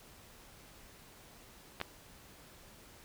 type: clicks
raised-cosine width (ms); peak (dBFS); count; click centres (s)
0.3; -26 / -18; 2; 1.802 / 1.814
effects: pink hiss -57 dBFS RMS until 3.04 s